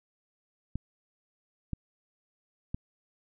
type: clicks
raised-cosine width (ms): 5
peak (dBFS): -20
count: 3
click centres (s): 0.756 / 1.733 / 2.745
effects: none